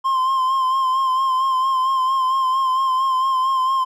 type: tone with vibrato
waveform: triangle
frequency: 1050 Hz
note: C6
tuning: 6 cents sharp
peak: -14 dBFS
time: 0.04-3.85 s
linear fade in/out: 20 ms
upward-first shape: sine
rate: 4.4 Hz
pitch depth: 38 cents each way
effects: none